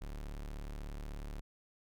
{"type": "tone", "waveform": "40% pulse", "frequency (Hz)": 36.42, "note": "D1", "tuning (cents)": -14, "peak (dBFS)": -40, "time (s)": [0.01, 1.41], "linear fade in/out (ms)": 10, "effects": []}